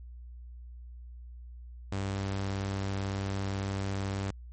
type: tone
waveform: sawtooth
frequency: 98 Hz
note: G2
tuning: in tune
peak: -27 dBFS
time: 1.92-4.31 s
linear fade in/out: 5 ms
effects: added 60 Hz sine -43 dBFS peak until 4.52 s + MP3 32 kbps